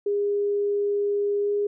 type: tone with pitch glide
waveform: sine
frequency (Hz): 407.5 to 410.1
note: G#4 to G#4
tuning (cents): -33 to -22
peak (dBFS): -21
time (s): 0.06-1.67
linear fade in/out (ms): 5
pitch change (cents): +11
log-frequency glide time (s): 1.41-1.51
effects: none